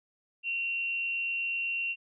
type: tone with frequency modulation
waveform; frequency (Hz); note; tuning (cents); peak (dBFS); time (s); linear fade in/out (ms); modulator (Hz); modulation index
sine; 2744; F7; -31; -29; 0.43-1.96; 50; 222; 0.21
effects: none